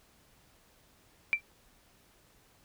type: tone with exponential decay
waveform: sine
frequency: 2349 Hz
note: D7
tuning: in tune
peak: -19 dBFS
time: 1.33-1.41 s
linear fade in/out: 0 ms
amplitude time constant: 17 ms
effects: pink hiss -64 dBFS RMS until 2.64 s